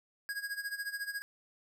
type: tone with tremolo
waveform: square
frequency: 1644 Hz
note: G#6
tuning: 18 cents flat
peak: -34 dBFS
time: 0.29-1.22 s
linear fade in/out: 0 ms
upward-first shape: sine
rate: 14 Hz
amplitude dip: 80%
effects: none